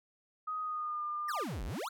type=tone with pitch glide; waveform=sine; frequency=1252 to 1202.4 Hz; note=D#6 to D6; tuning=+10 to +40 cents; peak=-34 dBFS; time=0.47-1.44 s; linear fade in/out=10 ms; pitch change=-70 cents; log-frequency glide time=0.61-1.04 s
type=exponential two-way sweep; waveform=square; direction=down then up; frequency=2005 to 38.89 to 1526 Hz; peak=-37 dBFS; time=1.28-1.89 s; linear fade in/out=10 ms; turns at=1.64 s
effects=none